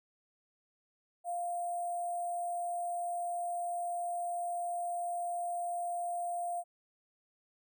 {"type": "tone with sample-and-hold", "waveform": "sine", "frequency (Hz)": 698.5, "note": "F5", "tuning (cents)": 0, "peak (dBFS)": -33, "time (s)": [1.24, 6.64], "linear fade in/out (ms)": 50, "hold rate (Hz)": 8820, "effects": []}